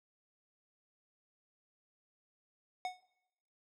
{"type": "tone with exponential decay", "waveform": "square", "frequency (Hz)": 735, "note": "F#5", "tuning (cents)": -12, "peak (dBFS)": -33, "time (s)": [2.85, 3.03], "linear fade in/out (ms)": 1, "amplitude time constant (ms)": 39, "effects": ["noise-tail reverb RT60 0.9 s tail -22 dB re dry", "low-pass 6000 Hz 12 dB/octave"]}